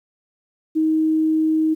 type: tone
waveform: sine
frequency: 315.2 Hz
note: D#4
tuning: 23 cents sharp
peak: -15 dBFS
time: 0.75-1.75 s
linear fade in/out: 20 ms
effects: 9-bit